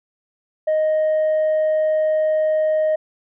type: tone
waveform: sine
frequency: 622.3 Hz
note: D#5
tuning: in tune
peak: -13 dBFS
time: 0.67-2.96 s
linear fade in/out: 10 ms
effects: tanh soft clip ceiling -14 dBFS